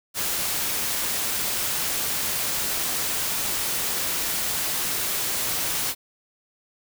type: noise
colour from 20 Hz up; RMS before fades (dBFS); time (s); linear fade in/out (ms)
white; -26; 0.14-5.95; 50
effects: none